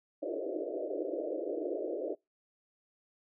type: band-pass noise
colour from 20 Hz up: pink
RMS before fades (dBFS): -36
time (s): 0.22-2.15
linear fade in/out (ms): 10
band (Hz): 300 to 640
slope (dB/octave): 96
effects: noise-tail reverb RT60 0.2 s tail -25 dB re dry